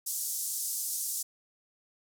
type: band-pass noise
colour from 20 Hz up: white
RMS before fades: -34 dBFS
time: 0.06-1.23 s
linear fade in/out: 10 ms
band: 5800 to 13000 Hz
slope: 24 dB/octave
effects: none